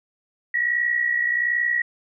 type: tone pair together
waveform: sine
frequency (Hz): 1864.7 / 1926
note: A#6 / B6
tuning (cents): 0 / -44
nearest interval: minor second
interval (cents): 56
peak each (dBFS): -26 / -20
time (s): 0.54-1.82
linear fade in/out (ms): 5
effects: none